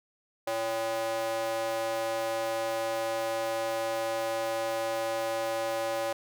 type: tone with high-pass filter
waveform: square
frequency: 113 Hz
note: A2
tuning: 47 cents sharp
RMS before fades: -31 dBFS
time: 0.47-6.13 s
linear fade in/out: 5 ms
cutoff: 590 Hz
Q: 2.9
effects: none